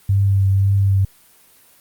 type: tone with vibrato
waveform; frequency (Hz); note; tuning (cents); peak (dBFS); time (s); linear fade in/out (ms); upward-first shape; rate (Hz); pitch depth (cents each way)
sine; 98; G2; 0; -12; 0.09-1.05; 5; triangle; 1.9; 23
effects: white hiss -51 dBFS RMS until 1.8 s + Opus 32 kbps